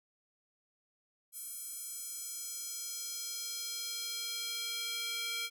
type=tone with high-pass filter sweep; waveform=square; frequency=463.3 Hz; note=A#4; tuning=11 cents flat; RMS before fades=-40 dBFS; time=1.32-5.5 s; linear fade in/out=50 ms; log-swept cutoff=10000 to 2600 Hz; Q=1.5; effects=none